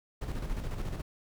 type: noise with tremolo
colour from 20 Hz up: brown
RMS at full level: -33 dBFS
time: 0.21-1.02 s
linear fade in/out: 10 ms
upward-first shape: square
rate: 14 Hz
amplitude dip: 45%
effects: none